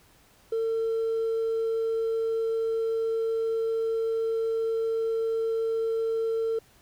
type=tone with hard clipping; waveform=triangle; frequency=451.3 Hz; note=A4; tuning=44 cents sharp; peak=-24 dBFS; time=0.52-6.59 s; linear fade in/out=5 ms; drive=2 dB; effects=pink hiss -59 dBFS RMS until 6.81 s